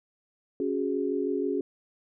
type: chord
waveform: sine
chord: C# suspended fourth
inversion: none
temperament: just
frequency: 277.2 / 369.6 / 415.8 Hz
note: C#4 / F#4 / G#4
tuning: 0 / -2 / +2 cents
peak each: -30 dBFS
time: 0.6-1.61 s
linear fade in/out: 2 ms
effects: none